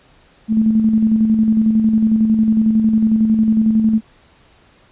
sine tone with tremolo, 220 Hz, A3, in tune, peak -9 dBFS, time 0.48-4.01 s, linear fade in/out 50 ms, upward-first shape square, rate 11 Hz, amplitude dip 40%, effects pink hiss -51 dBFS RMS until 4.91 s + resampled to 8000 Hz

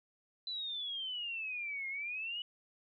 sine exponential two-way sweep, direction down then up, 4032 to 2127 to 2965 Hz, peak -37 dBFS, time 0.47-2.42 s, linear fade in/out 2 ms, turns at 1.88 s, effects none

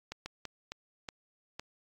slowing click train, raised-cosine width 0.2 ms, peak -22 dBFS, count 6, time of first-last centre 0.12-1.595 s, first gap 140 ms, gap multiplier 1.38, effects AAC 48 kbps

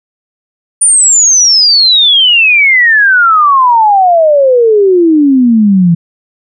sine exponential sweep, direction down, 9440 to 164.81 Hz, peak -3 dBFS, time 0.81-5.95 s, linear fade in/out 10 ms, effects none

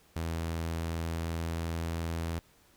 sawtooth tone with pitch glide, 82.41 to 82.94 Hz, E2 to E2, 0 to +11 cents, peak -28 dBFS, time 0.16-2.39 s, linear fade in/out 0 ms, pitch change +11 cents, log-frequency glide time 0.5-1.92 s, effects pink hiss -63 dBFS RMS until 2.76 s

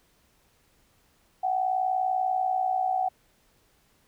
sine tone with amplitude modulation, 749 Hz, F#5, 21 cents sharp, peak -20 dBFS, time 1.43-3.09 s, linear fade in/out 10 ms, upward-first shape sine, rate 60.2 Hz, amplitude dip 70%, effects pink hiss -65 dBFS RMS until 4.07 s

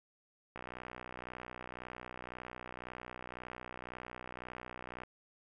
click train, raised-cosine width 0.5 ms, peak -29 dBFS, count 278, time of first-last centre 0.56-5.035 s, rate 61.9 Hz, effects none

